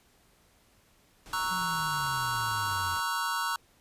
pink low-pass noise, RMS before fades -49 dBFS, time 1.26-3 s, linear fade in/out 0 ms, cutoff 10000 Hz, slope 12 dB/octave
square chord, F# dominant seventh, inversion first, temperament equal, 932.3 / 1108.7 / 1318.5 / 1480 Hz, A#5 / C#6 / E6 / F#6, 0 / 0 / 0 / 0 cents, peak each -35 dBFS, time 1.33-3.56 s, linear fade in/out 2 ms
sine exponential sweep, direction down, 185 to 87.31 Hz, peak -38 dBFS, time 1.5-2.96 s, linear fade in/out 20 ms
effects pink hiss -64 dBFS RMS until 3.8 s + resampled to 32000 Hz

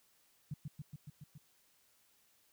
sine tone with echo, 146.83 Hz, D3, in tune, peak -37 dBFS, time 0.51-0.54 s, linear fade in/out 5 ms, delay 140 ms, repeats 6, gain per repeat -2 dB, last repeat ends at 1.38 s, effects white hiss -71 dBFS RMS until 2.52 s

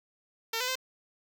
5% pulse tone with pitch steps, 454 / 503 / 517 Hz, A#4 / B4 / C5, -46 / +32 / -21 cents, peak -18 dBFS, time 0.53-0.755 s, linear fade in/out 5 ms, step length 75 ms, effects none

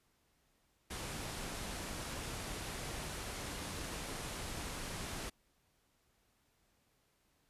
pink low-pass noise, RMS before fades -43 dBFS, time 0.9-5.3 s, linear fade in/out 10 ms, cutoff 12000 Hz, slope 48 dB/octave, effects pink hiss -75 dBFS RMS until 7.49 s + resampled to 32000 Hz

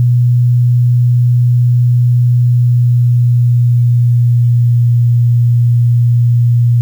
sine tone with pitch glide, 121.9 to 119.39 Hz, B2 to A#2, -22 to +42 cents, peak -6 dBFS, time 0-6.81 s, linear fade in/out 0 ms, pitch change -36 cents, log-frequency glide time 2.4-4.91 s, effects 7-bit

